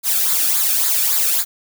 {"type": "noise with flanger", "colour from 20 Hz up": "blue", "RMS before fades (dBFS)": -17, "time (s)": [0.03, 1.45], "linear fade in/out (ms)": 50, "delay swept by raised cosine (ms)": [0.34, 1.03], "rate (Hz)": 3.6, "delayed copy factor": -0.7, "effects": []}